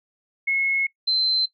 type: tone pair in turn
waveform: sine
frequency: 2177 / 4090 Hz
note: C#7 / C8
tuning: -32 / -40 cents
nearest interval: major seventh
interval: 1092 cents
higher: second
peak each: -19 / -18 dBFS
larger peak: second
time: 0.47-0.87 / 1.07-1.46 s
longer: first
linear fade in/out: 10 ms
effects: noise-tail reverb RT60 0.1 s tail -20 dB re dry